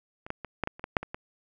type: clicks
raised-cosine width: 0.5 ms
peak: -26 / -16 / -22 / -12 / -15 / -30 / -18 / -6 / -21 / -20 dBFS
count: 10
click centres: 0.265 / 0.304 / 0.447 / 0.637 / 0.674 / 0.795 / 0.841 / 0.968 / 1.03 / 1.145 s
effects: none